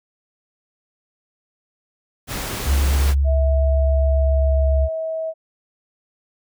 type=noise; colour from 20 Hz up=pink; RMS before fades=-27 dBFS; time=2.27-3.15 s; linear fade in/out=50 ms
type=tone with vibrato; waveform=sine; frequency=69.3 Hz; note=C#2; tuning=in tune; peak=-14 dBFS; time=2.65-4.89 s; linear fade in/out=50 ms; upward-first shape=sine; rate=7.3 Hz; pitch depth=11 cents each way
type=tone with pitch glide; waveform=sine; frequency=650 to 642.9 Hz; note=E5 to E5; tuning=-24 to -43 cents; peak=-22 dBFS; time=3.24-5.34 s; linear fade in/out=50 ms; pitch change=-19 cents; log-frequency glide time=4.08-4.75 s
effects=none